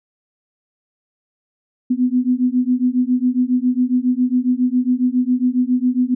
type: beating tone pair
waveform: sine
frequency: 246.9 / 254.2 Hz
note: B3 / C4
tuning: 0 / -50 cents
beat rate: 7.3 Hz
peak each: -17 dBFS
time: 1.9-6.15 s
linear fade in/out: 10 ms
effects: none